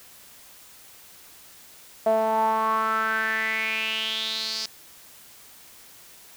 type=tone with band-pass filter sweep; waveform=sawtooth; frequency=220.6 Hz; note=A3; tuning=5 cents sharp; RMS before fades=-25 dBFS; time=2.06-4.66 s; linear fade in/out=5 ms; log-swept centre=660 to 5000 Hz; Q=6.2; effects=white hiss -49 dBFS RMS until 6.36 s